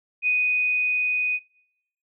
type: tone with level ramp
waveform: sine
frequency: 2489 Hz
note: D#7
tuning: in tune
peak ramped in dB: -18 to -21 dBFS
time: 0.22-1.4 s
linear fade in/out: 50 ms
effects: noise-tail reverb RT60 0.8 s tail -23 dB re dry